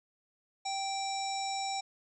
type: harmonic tone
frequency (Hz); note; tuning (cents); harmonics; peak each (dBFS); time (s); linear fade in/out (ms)
781; G5; -7; 1 / 3 / 5 / 7 / 9 / 10; -34 / -44 / -42 / -41 / -45 / -47; 0.65-1.81; 10
effects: none